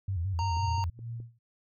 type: tone with vibrato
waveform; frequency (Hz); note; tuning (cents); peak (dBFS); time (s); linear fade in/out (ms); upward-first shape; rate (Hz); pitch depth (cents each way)
sine; 90.4; F#2; -40; -28; 0.08-0.9; 5; square; 5.9; 120
type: harmonic tone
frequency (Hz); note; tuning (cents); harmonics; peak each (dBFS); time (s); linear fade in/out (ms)
926; A#5; -12; 1 / 3 / 5 / 7; -30 / -45 / -44 / -50; 0.39-0.84; 0
type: click train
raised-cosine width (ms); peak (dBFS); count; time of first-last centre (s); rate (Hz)
3; -36; 4; 0.57-1.202; 4.75
type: tone with tremolo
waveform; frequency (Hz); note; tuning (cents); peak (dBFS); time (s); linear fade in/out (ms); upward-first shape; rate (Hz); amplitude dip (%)
sine; 116.54; A#2; 0; -34; 0.58-1.39; 50; sine; 2.3; 95
effects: none